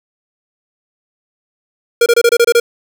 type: tone bursts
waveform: square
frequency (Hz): 471.1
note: A#4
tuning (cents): +18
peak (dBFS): -7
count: 8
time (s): 2.01-2.6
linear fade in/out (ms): 5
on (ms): 51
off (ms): 26
effects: none